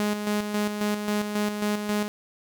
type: tone with tremolo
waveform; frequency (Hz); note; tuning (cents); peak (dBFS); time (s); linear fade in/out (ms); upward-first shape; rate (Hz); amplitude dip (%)
sawtooth; 208.5; G#3; +7; -19; 0-2.08; 0; square; 3.7; 50
effects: 10-bit